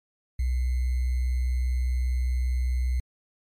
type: tone with sample-and-hold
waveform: sine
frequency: 62.5 Hz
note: B1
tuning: 21 cents sharp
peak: -22 dBFS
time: 0.39-3 s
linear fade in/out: 5 ms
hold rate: 2100 Hz
effects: MP3 64 kbps